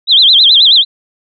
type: tone with vibrato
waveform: sine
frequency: 3586 Hz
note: A7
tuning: 32 cents sharp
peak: -3 dBFS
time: 0.07-0.85 s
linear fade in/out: 50 ms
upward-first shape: sine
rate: 9.3 Hz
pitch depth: 230 cents each way
effects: none